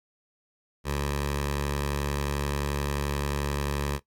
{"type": "tone with notch filter", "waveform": "10% pulse", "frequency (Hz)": 71.4, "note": "D2", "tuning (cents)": -48, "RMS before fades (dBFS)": -29, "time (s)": [0.84, 4], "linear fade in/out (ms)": 50, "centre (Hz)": 260, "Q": 1.4, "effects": ["noise-tail reverb RT60 0.1 s tail -18 dB re dry", "AAC 64 kbps"]}